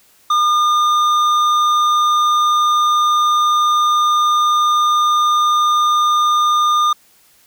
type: tone with hard clipping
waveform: triangle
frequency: 1211 Hz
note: D#6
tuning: 47 cents flat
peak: -13 dBFS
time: 0.3-6.93 s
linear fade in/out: 5 ms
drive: 12 dB
effects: white hiss -52 dBFS RMS until 7.46 s